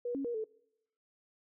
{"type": "tone with pitch steps", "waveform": "sine", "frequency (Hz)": [483.9, 275.2, 475.6, 437.7], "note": ["B4", "C#4", "A#4", "A4"], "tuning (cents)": [-35, -12, 35, -9], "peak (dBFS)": -33, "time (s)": [0.05, 0.442], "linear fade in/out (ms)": 5, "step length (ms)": 98, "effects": ["noise-tail reverb RT60 0.8 s tail -24 dB re dry"]}